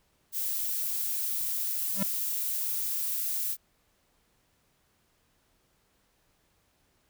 violet noise, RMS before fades -31 dBFS, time 0.32-3.57 s, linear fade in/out 50 ms
square tone with exponential growth, 196 Hz, G3, in tune, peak -25 dBFS, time 1.92-2.03 s, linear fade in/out 5 ms, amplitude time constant 22 ms
effects pink hiss -70 dBFS RMS until 7.09 s

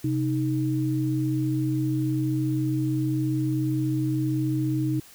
sine tone pair together, 130.81 / 311.7 Hz, C3 / D#4, 0 / +3 cents, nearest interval octave + minor third, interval 1503 cents, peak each -25 dBFS, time 0.04-5 s, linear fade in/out 5 ms, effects white hiss -50 dBFS RMS until 5.14 s

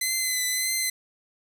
10% pulse tone with vibrato, 2035 Hz, C7, 49 cents flat, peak -15 dBFS, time 0.01-0.9 s, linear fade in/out 5 ms, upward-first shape triangle, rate 1.7 Hz, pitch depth 34 cents each way, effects none

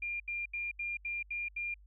sine tone bursts, 2400 Hz, D7, 37 cents sharp, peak -34 dBFS, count 7, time 0.02-1.742 s, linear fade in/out 5 ms, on 180 ms, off 77 ms, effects added 50 Hz sine -55 dBFS peak until 1.86 s

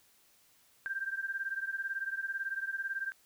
sine beating tone pair, 1575 / 1593 Hz, G6 / G6, +8 / +27 cents, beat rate 18 Hz, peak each -36 / -38 dBFS, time 0.86-3.12 s, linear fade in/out 0 ms, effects white hiss -66 dBFS RMS until 3.25 s

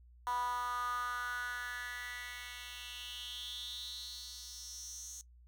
10% pulse tone with high-pass filter sweep, 245.2 Hz, B3, 12 cents flat, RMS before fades -42 dBFS, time 0.27-5.21 s, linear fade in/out 0 ms, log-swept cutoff 950 to 6600 Hz, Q 5.8, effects noise-tail reverb RT60 0.1 s tail -18 dB re dry + added 60 Hz sine -57 dBFS peak until 5.47 s

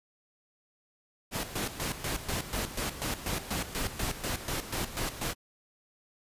pink noise with tremolo, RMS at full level -32 dBFS, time 1.31-5.35 s, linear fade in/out 50 ms, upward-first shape square, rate 4.1 Hz, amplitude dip 70%, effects resampled to 32000 Hz

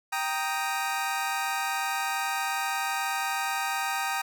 25% pulse chord, Eb major, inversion first, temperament equal, 784 / 932.3 / 1244.5 Hz, G5 / Bb5 / Eb6, 0 / 0 / 0 cents, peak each -27 / -29 / -29 dBFS, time 0.12-4.22 s, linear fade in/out 10 ms, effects none

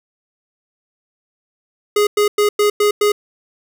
square tone bursts, 415.3 Hz, G#4, in tune, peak -12 dBFS, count 6, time 1.96-3.12 s, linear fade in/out 5 ms, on 110 ms, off 100 ms, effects none

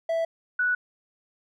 triangle / sine tone pair in turn, 659.3 / 1475.4 Hz, E5 / F#6, 0 / -5 cents, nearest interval octave + major second, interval 1395 cents, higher second, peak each -21 dBFS, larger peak neither, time 0.09-0.25 / 0.59-0.75 s, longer neither, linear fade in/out 5 ms, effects none

